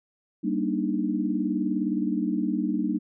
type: chord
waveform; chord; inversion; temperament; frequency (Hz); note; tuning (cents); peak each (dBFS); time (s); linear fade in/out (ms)
sine; Eb major seventh; first; just; 194.45 / 233.3 / 291.7 / 311.1; G3 / Bb3 / D4 / Eb4; -14 / +2 / -12 / 0; -29; 0.43-2.99; 20
effects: none